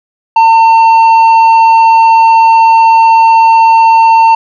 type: tone with tanh clipping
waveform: sine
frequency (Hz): 904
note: A5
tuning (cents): +47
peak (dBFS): -3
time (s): 0.36-4.35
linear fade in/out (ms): 5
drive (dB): 6
effects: none